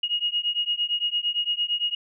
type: beating tone pair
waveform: sine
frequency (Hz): 2872 / 2880.8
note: F7 / F#7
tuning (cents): +48 / -47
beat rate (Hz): 8.8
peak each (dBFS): -26 / -26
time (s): 0.03-1.95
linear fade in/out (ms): 5
effects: none